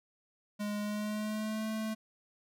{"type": "tone with pitch glide", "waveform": "square", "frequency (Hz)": [207.5, 218.7], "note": ["G#3", "A3"], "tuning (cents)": [-1, -10], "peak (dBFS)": -34, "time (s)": [0.59, 1.95], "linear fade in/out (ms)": 20, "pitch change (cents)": 91, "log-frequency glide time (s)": [0.8, 1.67], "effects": []}